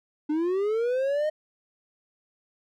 triangle linear sweep, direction up, 294.1 to 623 Hz, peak -21 dBFS, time 0.29-1.3 s, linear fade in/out 10 ms, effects none

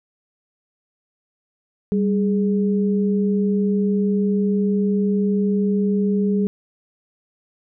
sine tone pair together, 196.75 / 416.9 Hz, G3 / G#4, +7 / +7 cents, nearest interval octave + minor second, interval 1300 cents, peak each -17 / -23 dBFS, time 1.92-6.47 s, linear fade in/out 0 ms, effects none

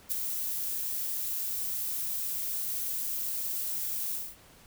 violet noise with ADSR envelope, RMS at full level -27 dBFS, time 0.09-4.36 s, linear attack 31 ms, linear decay 3 ms, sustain -6 dB, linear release 230 ms, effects pink hiss -56 dBFS RMS until 4.66 s

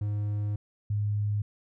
triangle / sine tone pair in turn, 103.83 / 103.83 Hz, G#2 / G#2, 0 / 0 cents, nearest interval unison, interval 0 cents, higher neither, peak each -25 dBFS, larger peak neither, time 0.01-0.56 / 0.9-1.42 s, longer first, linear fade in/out 5 ms, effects none

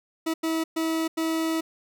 40% pulse tone bursts at uneven times, 323.4 Hz, E4, 33 cents flat, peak -23 dBFS, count 4, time 0.26-0.34 / 0.43-0.64 / 0.76-1.08 / 1.17-1.61 s, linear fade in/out 10 ms, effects none

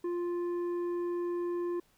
sine tone with tanh clipping, 349.2 Hz, F4, in tune, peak -32 dBFS, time 0.04-1.8 s, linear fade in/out 5 ms, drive 7 dB, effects pink hiss -68 dBFS RMS until 1.97 s

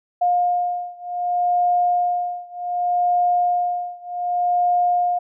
sine beating tone pair, 710 / 710.66 Hz, F5 / F5, +28 / +30 cents, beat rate 0.66 Hz, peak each -20 / -21 dBFS, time 0.21-5.19 s, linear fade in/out 10 ms, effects none

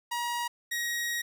sawtooth tone pair in turn, 954 / 1892.1 Hz, A#5 / A#6, +40 / +25 cents, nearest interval octave, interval 1185 cents, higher second, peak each -26 dBFS, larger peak neither, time 0.11-0.48 / 0.71-1.22 s, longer second, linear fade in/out 10 ms, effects none

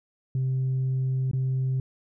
sine tone with dropouts, 130.81 Hz, C3, in tune, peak -21 dBFS, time 0.35-1.8 s, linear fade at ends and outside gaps 2 ms, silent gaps 1.313-1.333 s, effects tanh soft clip ceiling -21 dBFS

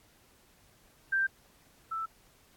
sine tone pair in turn, 1573 / 1322.7 Hz, G6 / E6, +6 / +5 cents, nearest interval minor third, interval 301 cents, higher first, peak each -25 / -32 dBFS, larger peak first, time 1.12-1.27 / 1.91-2.06 s, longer neither, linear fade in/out 10 ms, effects pink hiss -63 dBFS RMS until 2.56 s + AAC 64 kbps

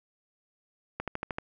click train, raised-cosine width 0.5 ms, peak -17 dBFS, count 6, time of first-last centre 1-1.385 s, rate 13 Hz, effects none

